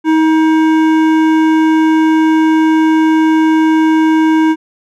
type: tone with hard clipping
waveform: sine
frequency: 317 Hz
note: D#4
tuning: 32 cents sharp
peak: -9 dBFS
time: 0.04-4.56 s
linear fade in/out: 50 ms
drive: 13 dB
effects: none